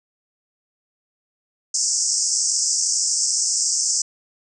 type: band-pass noise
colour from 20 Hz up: pink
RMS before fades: -21 dBFS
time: 1.74-4.02 s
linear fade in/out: 5 ms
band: 5100 to 8300 Hz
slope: 96 dB/octave
effects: none